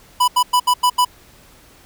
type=tone bursts at uneven times; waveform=square; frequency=991 Hz; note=B5; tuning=6 cents sharp; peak=-12 dBFS; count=6; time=0.2-0.28 / 0.36-0.43 / 0.53-0.6 / 0.67-0.74 / 0.83-0.9 / 0.98-1.05 s; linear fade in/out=10 ms; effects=pink hiss -48 dBFS RMS until 1.85 s